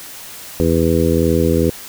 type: harmonic tone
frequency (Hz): 82.4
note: E2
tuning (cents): 0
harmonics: 1 / 2 / 3 / 4 / 5 / 6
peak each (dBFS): -19 / -19 / -19 / -19 / -19 / -19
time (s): 0.6-1.7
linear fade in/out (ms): 0
effects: white hiss -34 dBFS RMS until 1.88 s